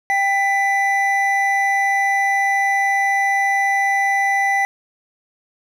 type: tone pair together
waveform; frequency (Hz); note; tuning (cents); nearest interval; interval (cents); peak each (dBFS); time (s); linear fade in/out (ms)
triangle; 789.3 / 1989; G5 / B6; +12 / +12; octave + major third; 1600; -16; 0.1-4.65; 0
effects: none